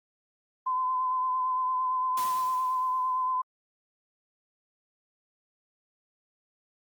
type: tone with vibrato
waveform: sine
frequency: 1022 Hz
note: C6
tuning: 41 cents flat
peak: -25 dBFS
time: 0.66-3.42 s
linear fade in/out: 10 ms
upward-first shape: sine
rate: 8.8 Hz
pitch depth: 23 cents each way
type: noise with exponential decay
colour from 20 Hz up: white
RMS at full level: -37 dBFS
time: 2.17-3.32 s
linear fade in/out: 5 ms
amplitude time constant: 250 ms
effects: Opus 24 kbps